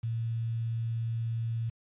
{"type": "tone with quantisation", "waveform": "sine", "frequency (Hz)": 114.6, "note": "A#2", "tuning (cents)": -29, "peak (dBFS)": -29, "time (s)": [0.03, 1.7], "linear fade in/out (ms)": 10, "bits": 9, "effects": ["resampled to 8000 Hz"]}